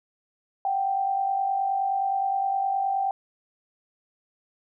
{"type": "tone pair together", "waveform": "sine", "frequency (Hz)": [731.4, 781], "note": ["F#5", "G5"], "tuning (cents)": [-20, -7], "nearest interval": "minor second", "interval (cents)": 113, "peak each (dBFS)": [-31, -23], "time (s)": [0.65, 3.11], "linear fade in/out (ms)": 2, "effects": []}